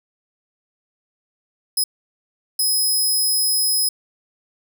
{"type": "tone bursts at uneven times", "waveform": "15% pulse", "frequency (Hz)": 5100, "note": "D#8", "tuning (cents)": 42, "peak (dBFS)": -11, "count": 2, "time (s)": [[1.77, 1.84], [2.59, 3.89]], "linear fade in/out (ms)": 5, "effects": ["8-bit"]}